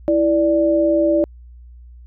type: tone pair together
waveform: sine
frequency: 329.6 / 587.6 Hz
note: E4 / D5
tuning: 0 / +1 cents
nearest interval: minor seventh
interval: 1001 cents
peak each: -16 / -15 dBFS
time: 0.08-1.24 s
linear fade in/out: 0 ms
effects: added 60 Hz sine -38 dBFS peak until 2.06 s